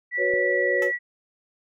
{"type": "tone with pitch glide", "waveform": "sine", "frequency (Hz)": [1955, 1940.4], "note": ["B6", "B6"], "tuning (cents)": [-18, -31], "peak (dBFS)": -23, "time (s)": [0.11, 0.99], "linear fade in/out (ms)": 50, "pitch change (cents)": -13, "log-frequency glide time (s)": [0.43, 0.84]}
{"type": "chord", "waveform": "sine", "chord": "F# suspended fourth", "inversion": "none", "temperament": "just", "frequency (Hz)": [370, 493.3, 555], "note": ["F#4", "B4", "C#5"], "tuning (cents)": [0, -2, 2], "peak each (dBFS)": [-27, -26, -25], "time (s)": [0.17, 0.92], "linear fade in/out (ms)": 50}
{"type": "click", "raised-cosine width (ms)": 2, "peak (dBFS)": -27, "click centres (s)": 0.338}
{"type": "tone with exponential decay", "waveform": "10% pulse", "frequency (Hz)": 434.6, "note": "A4", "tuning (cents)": -21, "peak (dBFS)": -23, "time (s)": [0.82, 0.95], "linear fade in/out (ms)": 1, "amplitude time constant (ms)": 28}
{"effects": []}